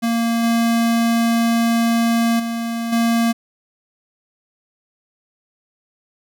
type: tone with level steps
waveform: square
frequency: 231.4 Hz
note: A#3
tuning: 13 cents flat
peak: -17 / -15 / -22 / -15 dBFS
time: 0.02-3.33 s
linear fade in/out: 20 ms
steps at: 0.43 / 2.39 / 2.92 s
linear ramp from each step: 10 ms
effects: none